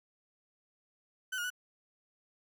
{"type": "tone with pitch steps", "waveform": "35% pulse", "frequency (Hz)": [1515, 1432, 1481], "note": ["F#6", "F6", "F#6"], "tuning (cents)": [40, 43, 1], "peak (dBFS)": -32, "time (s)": [1.32, 1.503], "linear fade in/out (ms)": 10, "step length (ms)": 61, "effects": []}